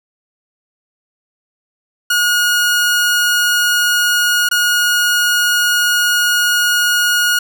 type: tone with dropouts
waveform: sawtooth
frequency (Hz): 1441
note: F#6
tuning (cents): -46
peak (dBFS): -8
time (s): 2.1-7.39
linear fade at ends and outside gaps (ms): 5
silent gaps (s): 4.489-4.512
effects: none